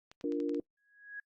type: clicks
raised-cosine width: 0.2 ms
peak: -34 dBFS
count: 6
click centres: 0.115 / 0.211 / 0.322 / 0.402 / 0.494 / 0.546 s
type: chord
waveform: sine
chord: Bb major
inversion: first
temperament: equal with one note detuned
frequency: 293.7 / 347.6 / 466.2 Hz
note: D4 / F4 / Bb4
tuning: 0 / -8 / 0 cents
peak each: -33 / -37 / -36 dBFS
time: 0.24-0.6 s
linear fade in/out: 2 ms
type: tone with exponential growth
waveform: sine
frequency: 1661.2 Hz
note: G#6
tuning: in tune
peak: -38 dBFS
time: 0.77-1.2 s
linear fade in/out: 5 ms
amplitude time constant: 92 ms
effects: noise-tail reverb RT60 0.1 s tail -25 dB re dry + Opus 48 kbps